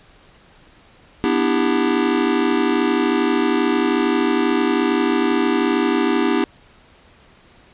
square chord, E minor seventh, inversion second, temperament just, 247.2 / 296.7 / 329.6 / 395.6 Hz, B3 / D4 / E4 / G4, +2 / +18 / 0 / +16 cents, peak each -22 dBFS, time 1.24-6.44 s, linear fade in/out 0 ms, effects pink hiss -50 dBFS RMS until 7.73 s + resampled to 8000 Hz

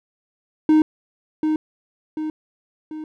triangle tone with echo, 310 Hz, D#4, 6 cents flat, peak -9 dBFS, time 0.69-0.82 s, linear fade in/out 2 ms, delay 740 ms, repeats 3, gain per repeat -6 dB, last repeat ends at 3.04 s, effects none

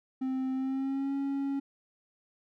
triangle tone with pitch glide, 261.6 to 276.4 Hz, C4 to C#4, 0 to -5 cents, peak -27 dBFS, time 0.21-1.6 s, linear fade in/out 10 ms, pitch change +95 cents, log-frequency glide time 0.53-1.14 s, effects none

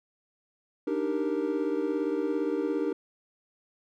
triangle chord, Eb major seventh, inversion third, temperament equal, 293.7 / 311.1 / 392 / 466.2 Hz, D4 / Eb4 / G4 / Bb4, 0 / 0 / 0 / 0 cents, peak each -30 dBFS, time 0.87-2.93 s, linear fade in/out 5 ms, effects none

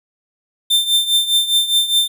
45% pulse tone with tremolo, 3580 Hz, A7, 29 cents sharp, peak -10 dBFS, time 0.7-2.08 s, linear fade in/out 10 ms, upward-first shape triangle, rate 4.9 Hz, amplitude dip 80%, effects none

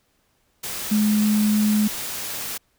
sine tone in noise, 211.5 Hz, G#3, 32 cents sharp, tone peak -16 dBFS, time 0.91-1.88 s, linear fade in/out 10 ms, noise white, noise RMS -30 dBFS, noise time 0.63-2.58 s, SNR +11 dB, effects pink hiss -66 dBFS RMS until 2.78 s

